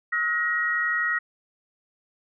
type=tone cluster; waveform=sine; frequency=1283 / 1434 / 1892 Hz; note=E6 / F6 / A#6; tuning=-47 / +45 / +25 cents; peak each=-31 / -30 / -23 dBFS; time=0.12-1.19 s; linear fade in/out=10 ms; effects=none

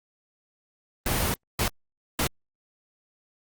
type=noise bursts at uneven times; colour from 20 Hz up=pink; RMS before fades=-25 dBFS; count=3; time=1.06-1.34 / 1.59-1.68 / 2.19-2.27 s; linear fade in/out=2 ms; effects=Opus 24 kbps

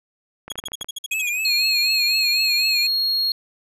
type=clicks; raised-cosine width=0.5 ms; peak=-20 dBFS; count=9; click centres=0.48 / 0.517 / 0.556 / 0.589 / 0.639 / 0.684 / 0.719 / 0.812 / 0.845 s
type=tone bursts; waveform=sawtooth; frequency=3322 Hz; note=G#7; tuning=in tune; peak=-23 dBFS; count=11; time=0.5-1.294 s; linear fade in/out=5 ms; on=24 ms; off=53 ms
type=tone with vibrato; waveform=square; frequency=2500 Hz; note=D#7; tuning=8 cents sharp; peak=-22 dBFS; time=1.11-2.87 s; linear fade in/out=5 ms; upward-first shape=triangle; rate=4 Hz; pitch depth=91 cents each way
type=tone; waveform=triangle; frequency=4288 Hz; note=C8; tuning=42 cents sharp; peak=-17 dBFS; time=1.45-3.32 s; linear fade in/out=2 ms
effects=resampled to 32000 Hz

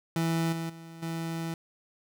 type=tone with level steps; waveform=30% pulse; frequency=164.81 Hz; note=E3; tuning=in tune; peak=-23 / -29 / -41 / -29 dBFS; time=0.16-1.54 s; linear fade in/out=2 ms; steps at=0.52 / 0.69 / 1.02 s; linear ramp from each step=10 ms; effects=none

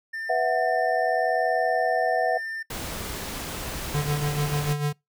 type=tone; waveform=triangle; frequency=1795 Hz; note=A6; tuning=34 cents sharp; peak=-28 dBFS; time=0.13-2.63 s; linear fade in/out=10 ms
type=chord; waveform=sine; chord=B suspended fourth; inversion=none; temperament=equal; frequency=493.9 / 659.3 / 740 Hz; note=B4 / E5 / F#5; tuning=0 / 0 / 0 cents; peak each=-28 / -24 / -24 dBFS; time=0.29-2.38 s; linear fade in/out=10 ms
type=noise; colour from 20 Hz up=pink; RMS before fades=-33 dBFS; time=2.7-4.73 s; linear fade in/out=5 ms
type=tone with tremolo; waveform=square; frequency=146.83 Hz; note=D3; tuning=in tune; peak=-22 dBFS; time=3.94-4.93 s; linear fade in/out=10 ms; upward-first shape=sine; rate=6.8 Hz; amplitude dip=60%
effects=noise-tail reverb RT60 0.2 s tail -26 dB re dry

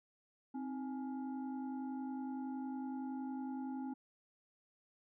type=tone with frequency modulation; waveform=sine; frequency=261.6 Hz; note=C4; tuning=in tune; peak=-39 dBFS; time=0.54-3.94 s; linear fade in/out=10 ms; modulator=574 Hz; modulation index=0.66; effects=none

